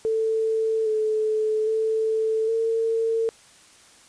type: tone with pitch steps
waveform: sine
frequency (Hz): 443.6 / 433.1 / 441.2 / 452.1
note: A4 / A4 / A4 / A4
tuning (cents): +14 / -27 / +5 / +47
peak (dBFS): -20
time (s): 0.05-3.29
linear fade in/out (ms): 0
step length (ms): 810
effects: white hiss -52 dBFS RMS until 4.08 s + resampled to 22050 Hz